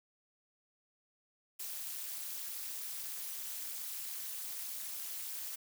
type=noise with amplitude modulation; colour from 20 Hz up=blue; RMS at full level=-38 dBFS; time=1.59-5.56 s; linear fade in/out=10 ms; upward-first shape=sine; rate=233 Hz; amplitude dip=95%; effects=none